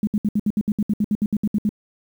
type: tone bursts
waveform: sine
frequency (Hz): 209.3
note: G#3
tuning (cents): +14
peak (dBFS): -16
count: 16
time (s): 0.03-1.692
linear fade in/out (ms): 2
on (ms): 42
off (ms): 66
effects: 8-bit